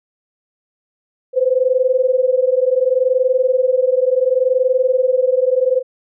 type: tone pair together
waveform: sine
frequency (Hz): 502.6 / 523.3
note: B4 / C5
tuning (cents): +30 / 0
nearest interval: minor second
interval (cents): 70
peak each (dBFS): -15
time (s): 1.33-5.83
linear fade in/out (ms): 50
effects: none